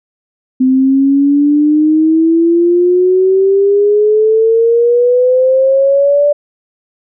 sine exponential sweep, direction up, 256.7 to 587.3 Hz, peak -6 dBFS, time 0.6-6.33 s, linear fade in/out 10 ms, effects none

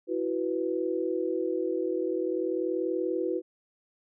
sine chord, E suspended second, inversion none, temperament equal, 329.6 / 370 / 493.9 Hz, E4 / F#4 / B4, 0 / 0 / 0 cents, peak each -31 / -30 / -32 dBFS, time 0.07-3.42 s, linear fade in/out 50 ms, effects none

